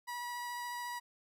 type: tone with vibrato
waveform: 30% pulse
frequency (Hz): 969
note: B5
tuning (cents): -33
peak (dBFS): -36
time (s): 0.07-1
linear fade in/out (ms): 20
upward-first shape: sine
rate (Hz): 14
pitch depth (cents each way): 9
effects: none